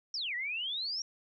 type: exponential two-way sweep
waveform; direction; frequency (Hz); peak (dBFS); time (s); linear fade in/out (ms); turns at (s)
sine; down then up; 5700 to 1883 to 5700; -33; 0.14-1.02; 2; 0.35
effects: none